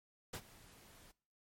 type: noise with ADSR envelope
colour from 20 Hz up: pink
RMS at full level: -42 dBFS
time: 0.33-1.12 s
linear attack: 9 ms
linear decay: 66 ms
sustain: -19 dB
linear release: 15 ms
effects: noise-tail reverb RT60 0.5 s tail -23 dB re dry + MP3 64 kbps